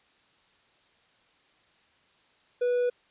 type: tone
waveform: triangle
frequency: 490 Hz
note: B4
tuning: 14 cents flat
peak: -21 dBFS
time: 2.61-2.9 s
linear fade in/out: 10 ms
effects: white hiss -64 dBFS RMS until 3.1 s + resampled to 8000 Hz